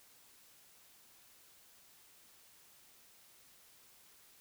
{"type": "silence", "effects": ["white hiss -63 dBFS RMS until 4.4 s"]}